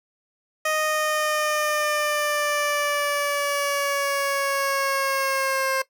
15% pulse linear sweep, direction down, 622.3 to 530 Hz, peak -15 dBFS, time 0.65-5.82 s, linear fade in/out 5 ms, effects noise-tail reverb RT60 0.1 s tail -17 dB re dry

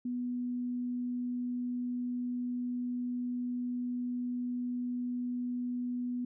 sine tone, 246 Hz, B3, 7 cents flat, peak -32 dBFS, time 0.05-6.25 s, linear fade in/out 5 ms, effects none

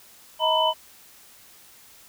sine tone cluster, 634 / 923 / 983 / 3013 Hz, D#5 / A#5 / B5 / F#7, +32 / -17 / -8 / +31 cents, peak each -24 dBFS, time 0.39-0.74 s, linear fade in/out 50 ms, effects white hiss -51 dBFS RMS until 2.08 s

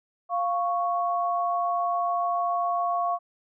sine tone pair together, 698.4 / 1108.7 Hz, F5 / C#6, 0 / 0 cents, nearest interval minor sixth, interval 800 cents, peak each -25 / -27 dBFS, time 0.29-3.19 s, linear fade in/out 50 ms, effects none

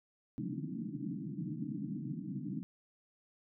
pink band-pass noise, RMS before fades -40 dBFS, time 0.38-2.63 s, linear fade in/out 0 ms, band 130 to 320 Hz, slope 96 dB/octave, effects none

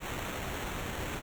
pink noise with sample-and-hold, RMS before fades -37 dBFS, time 0-1.22 s, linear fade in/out 50 ms, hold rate 4900 Hz, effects none

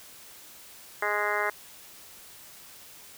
harmonic tone, 207.7 Hz, G#3, in tune, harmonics 2 / 3 / 4 / 5 / 6 / 7 / 8 / 9 / 10, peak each -34 / -34 / -34 / -34 / -34 / -34 / -34 / -34 / -34 dBFS, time 1.02-1.5 s, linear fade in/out 5 ms, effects white hiss -49 dBFS RMS until 3.17 s

